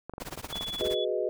clicks, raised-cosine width 1 ms, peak -24 dBFS, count 11, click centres 0.096 / 0.137 / 0.181 / 0.22 / 0.285 / 0.326 / 0.376 / 0.445 / 0.527 / 0.557 / 0.61 s
pink noise with tremolo, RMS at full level -37 dBFS, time 0.2-0.95 s, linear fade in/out 0 ms, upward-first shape triangle, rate 17 Hz, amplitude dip 100%
sine tone, 3413 Hz, G#7, 47 cents sharp, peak -33 dBFS, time 0.52-1.05 s, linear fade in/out 10 ms
sine chord, G# minor seventh, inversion third, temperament equal, 370 / 415.3 / 493.9 / 622.3 Hz, F#4 / G#4 / B4 / D#5, 0 / 0 / 0 / 0 cents, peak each -32 dBFS, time 0.81-1.29 s, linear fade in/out 0 ms
effects none

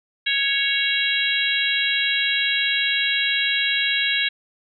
harmonic tone with a mistuned harmonic, 554.4 Hz, C#5, in tune, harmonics 3 / 4 / 5 / 6 / 7, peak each -25 / -25 / -25 / -25 / -25 dBFS, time 0.26-4.29 s, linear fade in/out 10 ms, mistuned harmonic 6, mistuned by -20 cents, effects none

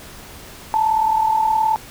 sine tone pair together, 875 / 914 Hz, A5 / A#5, -10 / -34 cents, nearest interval minor second, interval 76 cents, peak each -15 / -22 dBFS, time 0.74-1.76 s, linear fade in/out 0 ms, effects pink hiss -39 dBFS RMS until 1.9 s

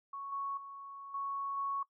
sine tone with level steps, 1108.7 Hz, C#6, in tune, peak -40 / -35 / -45 / -35 / -33 dBFS, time 0.13-1.83 s, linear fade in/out 5 ms, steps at 0.32 / 0.57 / 1.14 / 1.57 s, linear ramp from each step 5 ms, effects noise-tail reverb RT60 0.1 s tail -20 dB re dry

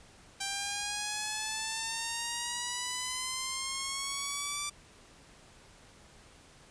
5% pulse exponential sweep, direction up, 785 to 1174.7 Hz, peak -21 dBFS, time 0.4-4.7 s, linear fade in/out 10 ms, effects pink hiss -57 dBFS RMS until 6.7 s + resampled to 22050 Hz

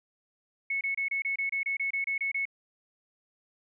sine tone bursts, 2200 Hz, C#7, 14 cents flat, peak -27 dBFS, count 13, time 0.7-2.454 s, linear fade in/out 5 ms, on 110 ms, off 27 ms, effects none

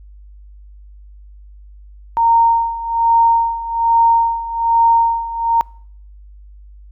sine tone with tremolo, 923 Hz, A#5, 17 cents flat, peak -8 dBFS, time 2.17-5.61 s, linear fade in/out 0 ms, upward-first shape sine, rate 1.2 Hz, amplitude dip 80%, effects noise-tail reverb RT60 0.6 s tail -26 dB re dry + added 50 Hz sine -37 dBFS peak until 6.91 s

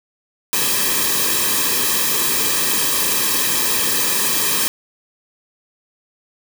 white noise with comb filter, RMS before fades -18 dBFS, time 0.53-4.68 s, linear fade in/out 0 ms, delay 1.4 ms, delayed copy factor -0.85, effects none

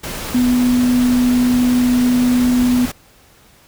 sine tone in noise, 247.6 Hz, B3, 5 cents sharp, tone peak -11 dBFS, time 0.34-2.86 s, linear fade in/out 10 ms, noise pink, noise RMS -26 dBFS, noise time 0.03-2.92 s, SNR +12 dB, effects pink hiss -49 dBFS RMS until 3.67 s

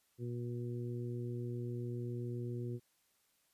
harmonic tone, 120.5 Hz, B2, 42 cents flat, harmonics 1 / 2 / 3 / 4, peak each -39 / -46 / -44 / -54 dBFS, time 0.18-2.8 s, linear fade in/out 50 ms, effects white hiss -75 dBFS RMS until 3.53 s + resampled to 32000 Hz

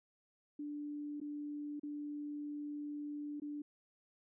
sine tone with dropouts, 293.7 Hz, D4, in tune, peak -40 dBFS, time 0.59-3.62 s, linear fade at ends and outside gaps 5 ms, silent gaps 1.202-1.213 / 1.797-1.832 / 3.4-3.419 s, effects none

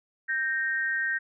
sine tone pair together, 1568 / 1856.6 Hz, G6 / A#6, 0 / -7 cents, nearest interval minor third, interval 293 cents, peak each -28 dBFS, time 0.28-1.19 s, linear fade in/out 20 ms, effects none

